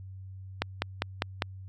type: click train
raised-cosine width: 0.3 ms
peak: -10 dBFS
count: 5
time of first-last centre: 0.62-1.422 s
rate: 4.99 Hz
effects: added 95 Hz sine -41 dBFS peak until 1.68 s